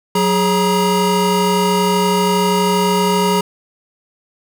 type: tone cluster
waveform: square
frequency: 183.7 / 414.5 / 951 Hz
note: F#3 / G#4 / A#5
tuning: -12 / -3 / +34 cents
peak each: -18 dBFS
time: 0.15-3.41 s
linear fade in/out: 5 ms
effects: none